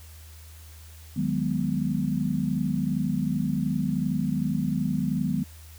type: chord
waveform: sine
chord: G# minor seventh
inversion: second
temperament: equal with one note detuned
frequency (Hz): 154.67 / 185 / 207.7 / 246.9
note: D#3 / F#3 / G#3 / B3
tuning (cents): -10 / 0 / 0 / 0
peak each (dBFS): -29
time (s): 1.16-5.44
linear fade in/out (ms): 10
effects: added 79 Hz sine -44 dBFS peak until 5.78 s + white hiss -52 dBFS RMS until 5.78 s